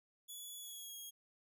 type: tone with pitch glide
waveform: 10% pulse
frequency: 3410 to 3282 Hz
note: G#7 to G#7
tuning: +45 to -21 cents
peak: -40 dBFS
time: 0.28-1.11 s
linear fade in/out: 20 ms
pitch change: -66 cents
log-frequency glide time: 0.58-0.97 s
effects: none